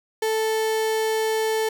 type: tone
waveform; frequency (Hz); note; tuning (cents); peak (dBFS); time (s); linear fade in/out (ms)
35% pulse; 440; A4; 0; -19; 0.22-1.69; 5
effects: none